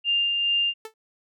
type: tone with tremolo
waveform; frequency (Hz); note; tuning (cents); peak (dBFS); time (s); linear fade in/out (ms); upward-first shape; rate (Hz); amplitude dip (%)
sine; 2800; F7; +4; -19; 0.04-0.74; 50; sine; 2.4; 30
type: tone with exponential decay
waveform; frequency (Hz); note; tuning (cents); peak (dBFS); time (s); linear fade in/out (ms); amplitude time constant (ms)
sawtooth; 440; A4; 0; -28; 0.85-0.94; 2; 18
effects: none